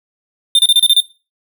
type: tone bursts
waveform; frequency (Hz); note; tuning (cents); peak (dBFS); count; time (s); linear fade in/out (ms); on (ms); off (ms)
square; 3600; A7; +39; -7; 7; 0.55-1.003; 2; 39; 30
effects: noise-tail reverb RT60 0.3 s tail -17 dB re dry